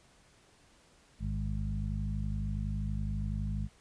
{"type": "harmonic tone with a mistuned harmonic", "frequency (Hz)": 52.1, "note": "G#1", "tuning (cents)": 6, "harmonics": [1, 2, 3, 4], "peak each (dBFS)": [-34, -37, -39, -40], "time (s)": [1.19, 3.69], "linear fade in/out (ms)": 50, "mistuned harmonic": 1, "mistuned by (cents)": 91, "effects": ["pink hiss -63 dBFS RMS until 3.8 s", "resampled to 22050 Hz"]}